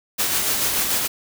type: noise with tremolo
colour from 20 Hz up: white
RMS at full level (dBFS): -20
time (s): 0.18-1.08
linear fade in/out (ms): 20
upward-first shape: sine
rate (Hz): 6.9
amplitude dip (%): 35
effects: none